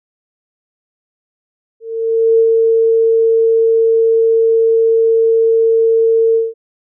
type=tone with ADSR envelope; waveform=sine; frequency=452.7 Hz; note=A4; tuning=49 cents sharp; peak=-6 dBFS; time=1.8-6.54 s; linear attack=590 ms; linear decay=68 ms; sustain=-2 dB; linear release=190 ms; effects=none